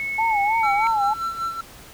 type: tone with pitch glide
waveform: sine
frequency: 2198 to 2256 Hz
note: C#7 to C#7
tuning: -15 to +30 cents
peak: -24 dBFS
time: 0-0.87 s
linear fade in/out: 0 ms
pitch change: +45 cents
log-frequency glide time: 0.51-0.64 s
type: tone with vibrato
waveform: sine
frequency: 855 Hz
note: A5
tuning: 50 cents flat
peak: -18 dBFS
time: 0.18-1.14 s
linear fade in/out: 10 ms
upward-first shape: sine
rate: 3.2 Hz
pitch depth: 120 cents each way
type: tone with tremolo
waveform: triangle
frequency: 1345 Hz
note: E6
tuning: 34 cents sharp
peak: -20 dBFS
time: 0.63-1.61 s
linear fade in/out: 5 ms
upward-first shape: sine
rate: 5.2 Hz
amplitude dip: 65%
effects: pink hiss -44 dBFS RMS until 1.93 s